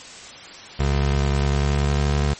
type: tone with pitch glide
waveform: 25% pulse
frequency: 69.9 to 72.24 Hz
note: C#2 to D2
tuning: +15 to -28 cents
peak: -14 dBFS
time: 0.79-2.34 s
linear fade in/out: 10 ms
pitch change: +57 cents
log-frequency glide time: 1.34-2.17 s
effects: white hiss -39 dBFS RMS until 2.39 s + MP3 32 kbps